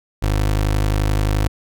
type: tone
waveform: 25% pulse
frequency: 51.5 Hz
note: G#1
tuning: 14 cents flat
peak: -12 dBFS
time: 0.22-1.48 s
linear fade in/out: 10 ms
effects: none